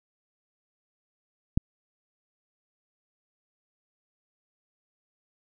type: click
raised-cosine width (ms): 5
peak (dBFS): -9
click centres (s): 1.575
effects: none

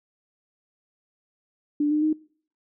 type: tone with pitch steps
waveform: sine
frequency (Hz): 294.4 / 302.2 / 310.1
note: D4 / D4 / D#4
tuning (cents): +4 / +50 / -6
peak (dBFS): -19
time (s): 1.8-2.13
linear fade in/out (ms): 5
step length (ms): 110
effects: noise-tail reverb RT60 0.5 s tail -23 dB re dry

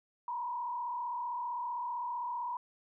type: tone with frequency modulation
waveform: sine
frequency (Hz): 967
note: B5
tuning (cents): -37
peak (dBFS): -34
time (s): 0.28-2.57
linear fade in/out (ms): 2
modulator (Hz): 35.5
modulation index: 1.1
effects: none

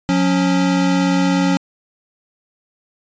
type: tone pair together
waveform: square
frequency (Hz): 180.5 / 277.4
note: F#3 / C#4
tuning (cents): -43 / +1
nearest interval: perfect fifth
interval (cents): 744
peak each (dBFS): -17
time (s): 0.09-1.57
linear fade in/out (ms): 0
effects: resampled to 16000 Hz

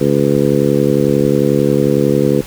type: harmonic tone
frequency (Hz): 71.1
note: C#2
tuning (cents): +45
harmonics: 2 / 3 / 4 / 5 / 6 / 7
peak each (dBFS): -17 / -17 / -17 / -17 / -17 / -17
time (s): 0-2.42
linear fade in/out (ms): 20
effects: pink hiss -33 dBFS RMS until 2.46 s

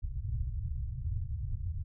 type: low-pass noise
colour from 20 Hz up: white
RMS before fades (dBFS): -35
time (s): 0.02-1.84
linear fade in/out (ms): 20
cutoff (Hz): 120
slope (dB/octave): 48
effects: none

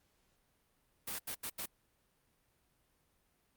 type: noise bursts at uneven times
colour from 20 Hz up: white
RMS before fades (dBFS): -40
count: 4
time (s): 1.07-1.19 / 1.27-1.35 / 1.43-1.5 / 1.58-1.66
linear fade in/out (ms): 10
effects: pink hiss -75 dBFS RMS until 3.56 s + Opus 48 kbps

